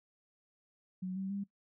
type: tone with pitch steps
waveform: sine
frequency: 185 / 192.08 / 199.43 Hz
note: F#3 / G3 / G3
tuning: 0 / -35 / +30 cents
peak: -35 dBFS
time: 1.02-1.44 s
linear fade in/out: 10 ms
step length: 140 ms
effects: noise-tail reverb RT60 0.1 s tail -19 dB re dry